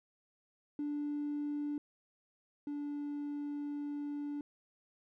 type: tone pair in turn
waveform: triangle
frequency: 292.8 / 290.4 Hz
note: D4 / D4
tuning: -5 / -19 cents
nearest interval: unison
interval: 14 cents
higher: first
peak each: -31 / -34 dBFS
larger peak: first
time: 0.79-1.78 / 2.67-4.41 s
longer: second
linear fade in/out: 2 ms
effects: tanh soft clip ceiling -31 dBFS